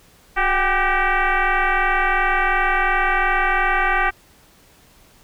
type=tone with frequency modulation; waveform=sine; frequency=366.6 Hz; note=F#4; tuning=16 cents flat; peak=-15 dBFS; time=0.36-4.11 s; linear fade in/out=20 ms; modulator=388 Hz; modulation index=5; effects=pink hiss -52 dBFS RMS until 5.23 s